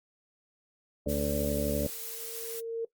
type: harmonic tone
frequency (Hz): 72.3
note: D2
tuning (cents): -27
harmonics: 1 / 2 / 3 / 4 / 6 / 7 / 8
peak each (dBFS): -35 / -37 / -34 / -35 / -36 / -37 / -33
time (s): 1.06-1.87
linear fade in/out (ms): 5
type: noise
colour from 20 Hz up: blue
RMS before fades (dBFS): -39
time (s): 1.08-2.61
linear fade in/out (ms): 20
type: tone with exponential growth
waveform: sine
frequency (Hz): 457.7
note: A#4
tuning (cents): -32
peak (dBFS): -28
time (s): 1.42-2.85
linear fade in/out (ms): 5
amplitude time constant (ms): 310
effects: noise-tail reverb RT60 0.1 s tail -20 dB re dry + Opus 32 kbps